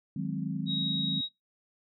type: chord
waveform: sine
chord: Ab dominant seventh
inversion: second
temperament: equal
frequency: 155.56 / 185 / 207.7 / 261.6 Hz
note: Eb3 / Gb3 / Ab3 / C4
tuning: 0 / 0 / 0 / 0 cents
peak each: -35 / -34 / -37 / -37 dBFS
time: 0.16-1.21 s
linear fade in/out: 5 ms
type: tone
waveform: sine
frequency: 3800 Hz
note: A#7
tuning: 33 cents sharp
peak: -30 dBFS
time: 0.66-1.29 s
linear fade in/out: 50 ms
effects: noise-tail reverb RT60 0.2 s tail -22 dB re dry